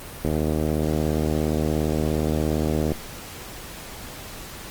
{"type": "click train", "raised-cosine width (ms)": 2, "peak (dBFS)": -10, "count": 207, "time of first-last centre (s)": [0.25, 2.918], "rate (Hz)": 77.2, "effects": ["pink hiss -38 dBFS RMS until 4.7 s", "Opus 32 kbps"]}